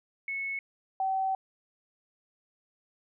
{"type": "tone pair in turn", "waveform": "sine", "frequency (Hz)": [2200, 766.2], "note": ["C#7", "G5"], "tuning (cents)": [-14, -40], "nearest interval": "octave + tritone", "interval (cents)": 1826, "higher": "first", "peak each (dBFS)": [-31, -26], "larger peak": "second", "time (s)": [[0.28, 0.59], [1, 1.35]], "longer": "second", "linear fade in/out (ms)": 2, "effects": []}